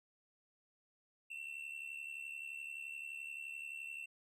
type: tone with amplitude modulation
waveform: triangle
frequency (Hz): 2697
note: E7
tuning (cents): +39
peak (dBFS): -39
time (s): 1.3-4.06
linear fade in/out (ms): 10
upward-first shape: sine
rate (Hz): 71.6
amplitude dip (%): 70
effects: resampled to 32000 Hz